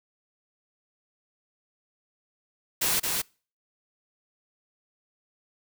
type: noise with echo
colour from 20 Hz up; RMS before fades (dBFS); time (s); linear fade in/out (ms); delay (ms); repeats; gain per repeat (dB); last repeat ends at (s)
white; -25; 2.81-3; 10; 220; 1; -3; 3.22
effects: noise-tail reverb RT60 0.4 s tail -26 dB re dry